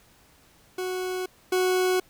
40% pulse tone pair in turn, 368.7 / 368.7 Hz, F#4 / F#4, -6 / -6 cents, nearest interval unison, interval 0 cents, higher neither, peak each -27 / -20 dBFS, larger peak second, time 0.78-1.26 / 1.52-2 s, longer neither, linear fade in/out 5 ms, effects pink hiss -58 dBFS RMS until 2.09 s

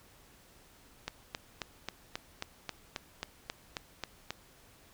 click train, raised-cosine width 0.2 ms, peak -18 dBFS, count 13, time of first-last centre 1.08-4.306 s, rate 3.72 Hz, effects pink hiss -60 dBFS RMS until 4.93 s

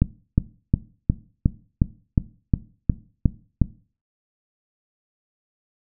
click train, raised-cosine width 5 ms, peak -3 dBFS, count 11, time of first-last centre 0.02-3.617 s, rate 2.78 Hz, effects noise-tail reverb RT60 0.4 s tail -18 dB re dry

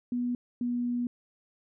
sine tone pair in turn, 244.3 / 242.6 Hz, B3 / B3, -19 / -31 cents, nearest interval unison, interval 12 cents, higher first, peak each -27 dBFS, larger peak neither, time 0.12-0.35 / 0.61-1.07 s, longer second, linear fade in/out 2 ms, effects none

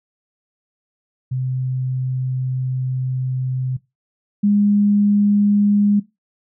sine tone pair in turn, 129 / 204.8 Hz, C3 / G#3, -24 / -24 cents, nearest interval minor sixth, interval 800 cents, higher second, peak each -19 / -12 dBFS, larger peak second, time 1.31-3.77 / 4.43-6 s, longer first, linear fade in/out 10 ms, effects noise-tail reverb RT60 0.2 s tail -18 dB re dry

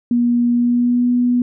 sine tone with pitch glide, 240 to 244.9 Hz, B3 to B3, -49 to -14 cents, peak -12 dBFS, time 0.11-1.42 s, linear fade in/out 2 ms, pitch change +35 cents, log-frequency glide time 0.53-1.09 s, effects none

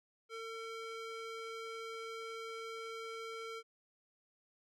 square tone with band-pass filter, 451.8 Hz, A4, 46 cents sharp, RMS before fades -45 dBFS, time 0.29-3.63 s, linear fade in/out 50 ms, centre 1800 Hz, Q 0.6, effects none

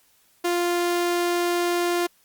sawtooth tone, 349.2 Hz, F4, in tune, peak -17 dBFS, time 0.44-2.07 s, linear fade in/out 10 ms, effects white hiss -61 dBFS RMS until 2.24 s + Opus 48 kbps

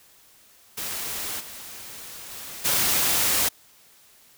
white noise with level steps, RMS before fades -31 / -40 / -38 / -22 dBFS, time 0.77-3.49 s, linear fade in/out 10 ms, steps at 1.39 / 2.29 / 2.64 s, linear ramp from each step 20 ms, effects white hiss -55 dBFS RMS until 4.37 s

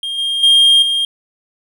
triangle tone with level steps, 3218 Hz, G7, 45 cents sharp, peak -18 / -14 / -5 / -12 dBFS, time 0.03-1.05 s, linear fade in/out 2 ms, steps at 0.18 / 0.43 / 0.82 s, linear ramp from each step 5 ms, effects none

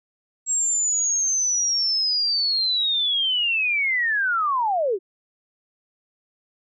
sine linear sweep, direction down, 7630 to 349.2 Hz, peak -19 dBFS, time 0.46-4.99 s, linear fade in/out 50 ms, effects none

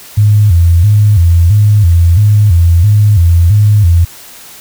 sine tone with vibrato, 94.4 Hz, F#2, 35 cents sharp, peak -3 dBFS, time 0.17-4.05 s, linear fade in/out 10 ms, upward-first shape square, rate 1.5 Hz, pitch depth 180 cents each way, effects white hiss -33 dBFS RMS until 4.6 s

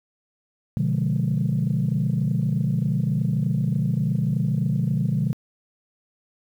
sine chord, B diminished seventh, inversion none, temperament equal, 123.47 / 146.83 / 174.61 / 207.7 Hz, B2 / D3 / F3 / Ab3, 0 / 0 / 0 / 0 cents, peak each -24 / -23 / -25 / -27 dBFS, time 0.77-5.33 s, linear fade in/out 0 ms, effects tanh soft clip ceiling -13 dBFS + 9-bit

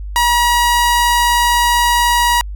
sawtooth tone, 959 Hz, A#5, 49 cents sharp, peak -7 dBFS, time 0.16-2.41 s, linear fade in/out 0 ms, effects added 50 Hz sine -23 dBFS peak until 2.55 s

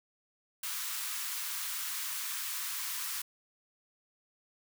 white high-pass noise, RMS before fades -37 dBFS, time 0.63-3.22 s, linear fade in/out 5 ms, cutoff 960 Hz, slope 48 dB/octave, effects none

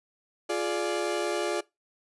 35% pulse chord, D diminished, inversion first, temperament equal with one note detuned, 349.2 / 420.1 / 587.3 Hz, F4 / Ab4 / D5, 0 / +20 / 0 cents, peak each -29 / -30 / -30 dBFS, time 0.49-1.61 s, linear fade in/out 10 ms, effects noise-tail reverb RT60 0.2 s tail -21 dB re dry + resampled to 24000 Hz

